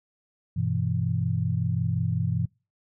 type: chord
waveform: sine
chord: E minor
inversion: first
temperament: equal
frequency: 98 / 123.47 / 164.81 Hz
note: G2 / B2 / E3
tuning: 0 / 0 / 0 cents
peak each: -28 / -27 / -28 dBFS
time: 0.56-2.46 s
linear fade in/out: 10 ms
effects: noise-tail reverb RT60 0.3 s tail -25 dB re dry